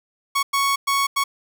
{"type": "tone bursts at uneven times", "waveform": "sawtooth", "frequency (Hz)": 1110, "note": "C#6", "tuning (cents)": 2, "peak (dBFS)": -14, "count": 4, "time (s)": [[0.35, 0.43], [0.53, 0.76], [0.87, 1.07], [1.16, 1.24]], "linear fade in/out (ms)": 10, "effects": []}